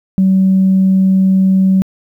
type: tone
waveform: sine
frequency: 190 Hz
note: F#3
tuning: 46 cents sharp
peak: -6 dBFS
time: 0.18-1.82 s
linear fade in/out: 0 ms
effects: tanh soft clip ceiling -3 dBFS + 8-bit